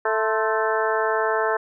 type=harmonic tone with a mistuned harmonic; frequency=220 Hz; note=A3; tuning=in tune; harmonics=2 / 3 / 4 / 5 / 6 / 7 / 8; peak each=-24 / -26 / -27 / -28 / -29 / -29 / -30 dBFS; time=0.05-1.57 s; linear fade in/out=5 ms; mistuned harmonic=5; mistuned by=-65 cents; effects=none